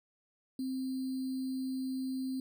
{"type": "tone with sample-and-hold", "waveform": "sine", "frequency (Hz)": 261.6, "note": "C4", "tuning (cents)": 0, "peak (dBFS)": -33, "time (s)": [0.59, 2.4], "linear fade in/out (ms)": 2, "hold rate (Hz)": 4410, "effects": []}